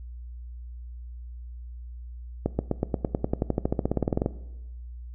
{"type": "accelerating click train", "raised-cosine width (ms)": 2, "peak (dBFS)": -10, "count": 24, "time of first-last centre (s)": [2.46, 4.261], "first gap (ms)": 130, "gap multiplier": 0.95, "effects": ["noise-tail reverb RT60 1.0 s tail -18 dB re dry", "added 60 Hz sine -37 dBFS peak until 5.14 s"]}